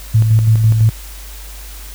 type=tone with tremolo; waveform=sine; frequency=110.9 Hz; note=A2; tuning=14 cents sharp; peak=-6 dBFS; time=0.14-0.9 s; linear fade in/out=10 ms; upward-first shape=square; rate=6 Hz; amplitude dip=40%; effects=added 50 Hz sine -30 dBFS peak until 1.94 s + white hiss -36 dBFS RMS until 1.94 s